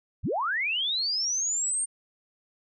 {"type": "linear sweep", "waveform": "sine", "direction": "up", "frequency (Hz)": [31.17, 8830], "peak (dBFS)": -25, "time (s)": [0.23, 1.86], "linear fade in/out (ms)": 20, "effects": []}